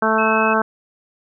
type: harmonic tone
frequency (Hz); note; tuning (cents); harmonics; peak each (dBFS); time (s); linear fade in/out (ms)
220; A3; 0; 1 / 2 / 3 / 4 / 5 / 6 / 7; -22 / -22 / -22 / -22 / -22 / -22 / -22; 0.02-0.62; 5
type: tone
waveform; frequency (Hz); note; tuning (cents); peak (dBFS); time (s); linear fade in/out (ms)
sine; 2583; E7; -36; -23; 0.18-0.54; 10
effects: none